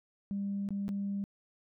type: tone with dropouts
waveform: sine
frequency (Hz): 199.5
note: G3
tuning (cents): +31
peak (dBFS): -31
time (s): 0.31-1.24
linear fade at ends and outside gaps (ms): 0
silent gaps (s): 0.689-0.706 / 0.881-0.89
effects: tanh soft clip ceiling -27 dBFS